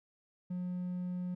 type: tone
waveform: triangle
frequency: 180 Hz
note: F#3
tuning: 47 cents flat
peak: -32 dBFS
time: 0.5-1.35 s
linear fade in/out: 10 ms
effects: tanh soft clip ceiling -28 dBFS